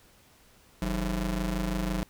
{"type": "ring-modulated tone", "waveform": "30% pulse", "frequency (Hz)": 118.5, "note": "A#2", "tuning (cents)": 29, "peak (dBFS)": -22, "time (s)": [0.82, 2.03], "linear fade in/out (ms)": 0, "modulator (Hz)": 72.2, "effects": ["pink hiss -59 dBFS RMS until 2.09 s"]}